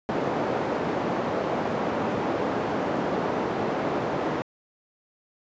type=band-pass noise; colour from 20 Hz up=white; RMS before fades=-27 dBFS; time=0.09-4.42 s; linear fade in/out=0 ms; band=170 to 680 Hz; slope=12 dB/octave; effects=resampled to 16000 Hz